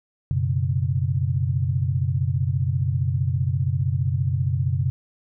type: chord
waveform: sine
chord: F# suspended fourth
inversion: none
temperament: equal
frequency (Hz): 92.5 / 123.47 / 138.59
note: F#2 / B2 / C#3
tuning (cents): 0 / 0 / 0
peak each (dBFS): -24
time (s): 0.31-4.9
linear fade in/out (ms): 0
effects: none